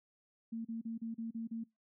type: tone bursts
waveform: sine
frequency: 227.5 Hz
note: A#3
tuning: 42 cents flat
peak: -37 dBFS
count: 7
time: 0.52-1.64 s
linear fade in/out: 10 ms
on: 130 ms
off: 35 ms
effects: noise-tail reverb RT60 0.2 s tail -24 dB re dry